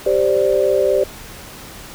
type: chord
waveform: sine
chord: G suspended fourth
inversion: none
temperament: equal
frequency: 392 / 523.3 / 587.3 Hz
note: G4 / C5 / D5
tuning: 0 / 0 / 0 cents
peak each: -17 dBFS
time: 0.06-1.04 s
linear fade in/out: 5 ms
effects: pink hiss -36 dBFS RMS until 1.94 s